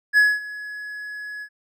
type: tone with ADSR envelope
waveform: triangle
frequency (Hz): 1688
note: G#6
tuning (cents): +28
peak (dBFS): -9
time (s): 0.13-1.49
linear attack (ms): 46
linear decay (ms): 220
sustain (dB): -20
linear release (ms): 69
effects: none